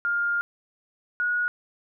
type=tone pair in turn; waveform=sine; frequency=1408 / 1451.8 Hz; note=F6 / F#6; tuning=+14 / -33 cents; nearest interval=minor second; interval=53 cents; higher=second; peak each=-22 dBFS; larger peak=neither; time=0.05-0.41 / 1.2-1.48 s; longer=first; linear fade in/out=0 ms; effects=none